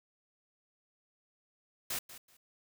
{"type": "noise with echo", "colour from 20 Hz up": "white", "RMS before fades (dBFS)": -36, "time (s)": [1.9, 1.99], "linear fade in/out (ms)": 5, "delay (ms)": 190, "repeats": 2, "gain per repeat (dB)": -14, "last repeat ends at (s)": 2.37, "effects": []}